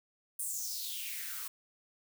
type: noise with high-pass filter sweep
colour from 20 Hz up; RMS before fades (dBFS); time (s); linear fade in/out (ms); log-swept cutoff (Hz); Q
blue; -39; 0.39-1.48; 5; 9500 to 1100; 4.8
effects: none